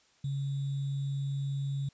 sine tone with sample-and-hold, 138.59 Hz, C#3, in tune, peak -30 dBFS, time 0.24-1.89 s, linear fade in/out 5 ms, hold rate 3675 Hz, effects white hiss -66 dBFS RMS until 1.93 s + resampled to 16000 Hz

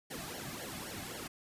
pink noise with flanger, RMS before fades -43 dBFS, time 0.1-1.28 s, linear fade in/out 10 ms, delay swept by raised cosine 0.79 to 2.19 ms, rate 3.8 Hz, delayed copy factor -0.95, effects resampled to 32000 Hz

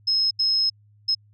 sine tone bursts at uneven times, 5160 Hz, E8, 38 cents flat, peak -18 dBFS, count 3, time 0.07-0.31 / 0.39-0.7 / 1.08-1.15 s, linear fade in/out 10 ms, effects added 104 Hz sine -53 dBFS peak until 1.33 s

